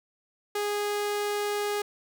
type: tone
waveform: sawtooth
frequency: 412.9 Hz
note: G#4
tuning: 10 cents flat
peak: -23 dBFS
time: 0.55-1.82 s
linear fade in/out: 5 ms
effects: none